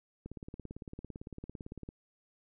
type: click train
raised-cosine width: 3 ms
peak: -30 dBFS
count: 30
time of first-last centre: 0.26-1.889 s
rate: 17.8 Hz
effects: none